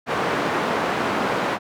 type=band-pass noise; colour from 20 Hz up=white; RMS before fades=-23 dBFS; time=0.06-1.59 s; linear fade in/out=50 ms; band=160 to 1200 Hz; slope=12 dB/octave; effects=none